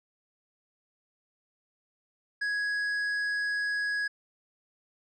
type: tone with tanh clipping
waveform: triangle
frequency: 1666 Hz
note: G#6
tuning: 5 cents sharp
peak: -29 dBFS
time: 2.41-4.08 s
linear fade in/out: 10 ms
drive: 12 dB
effects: low-pass 8000 Hz 12 dB/octave